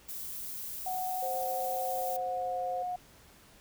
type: noise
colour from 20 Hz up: violet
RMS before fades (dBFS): -40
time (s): 0.08-2.17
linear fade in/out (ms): 10
type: tone with pitch glide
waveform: sine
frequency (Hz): 740 to 723.5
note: F#5 to F#5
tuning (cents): 0 to -39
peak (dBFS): -32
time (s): 0.86-2.96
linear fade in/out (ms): 5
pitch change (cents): -39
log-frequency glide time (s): 1.81-2.58
type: tone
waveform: sine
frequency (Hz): 523.3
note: C5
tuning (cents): 0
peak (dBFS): -36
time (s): 1.22-2.83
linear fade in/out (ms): 10
effects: pink hiss -58 dBFS RMS until 3.6 s